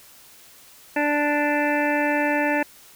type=harmonic tone; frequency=293.7 Hz; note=D4; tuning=in tune; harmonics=1 / 2 / 3 / 5 / 6 / 7 / 8 / 9; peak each=-24 / -25 / -26 / -33 / -26 / -33 / -34 / -32 dBFS; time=0.96-2.63 s; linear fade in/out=5 ms; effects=white hiss -49 dBFS RMS until 2.95 s